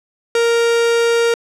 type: tone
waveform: 45% pulse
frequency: 466.2 Hz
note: A#4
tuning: in tune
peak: -12 dBFS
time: 0.35-1.34 s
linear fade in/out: 2 ms
effects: low-pass 8000 Hz 12 dB/octave